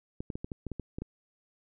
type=clicks; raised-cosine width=3 ms; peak=-23 dBFS; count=10; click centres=0.205 / 0.302 / 0.355 / 0.445 / 0.518 / 0.667 / 0.717 / 0.797 / 0.985 / 1.02 s; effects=none